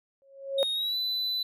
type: tone with exponential growth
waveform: sine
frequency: 547 Hz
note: C#5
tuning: 23 cents flat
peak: -20 dBFS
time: 0.22-0.63 s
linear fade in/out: 0 ms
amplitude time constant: 87 ms
type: tone with pitch glide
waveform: triangle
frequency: 3729 to 3997 Hz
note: A#7 to B7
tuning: 0 to +20 cents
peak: -26 dBFS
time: 0.58-1.43 s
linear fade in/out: 5 ms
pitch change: +120 cents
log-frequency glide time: 0.73-0.97 s
effects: none